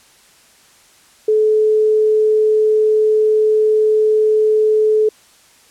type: tone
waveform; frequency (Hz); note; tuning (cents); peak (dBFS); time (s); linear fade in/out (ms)
sine; 431.1; A4; -35; -10; 1.28-5.09; 5
effects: white hiss -49 dBFS RMS until 5.7 s + low-pass 10000 Hz 12 dB/octave